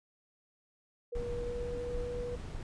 sine tone with pitch glide, 479.7 to 486.4 Hz, A#4 to B4, +50 to -26 cents, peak -36 dBFS, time 1.12-2.36 s, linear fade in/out 10 ms, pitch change +24 cents, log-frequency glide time 1.26-1.9 s
brown noise, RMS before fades -40 dBFS, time 1.15-2.63 s, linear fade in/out 2 ms
effects resampled to 22050 Hz

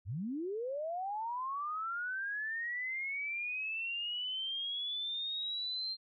sine linear sweep, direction up, 77.78 to 4186 Hz, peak -35 dBFS, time 0.05-5.97 s, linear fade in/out 50 ms, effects none

